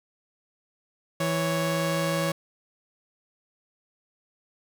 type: tone pair together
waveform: sawtooth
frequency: 164.25 / 554.4 Hz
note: E3 / C#5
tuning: -6 / 0 cents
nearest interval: octave + major sixth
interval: 2106 cents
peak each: -23 dBFS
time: 1.2-2.32 s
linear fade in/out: 5 ms
effects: none